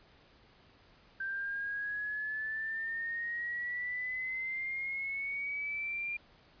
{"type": "exponential sweep", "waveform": "sine", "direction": "up", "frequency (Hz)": [1568, 2400], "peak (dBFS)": -34, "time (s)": [1.2, 6.17], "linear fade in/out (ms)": 5, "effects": ["pink hiss -62 dBFS RMS until 6.6 s", "resampled to 11025 Hz"]}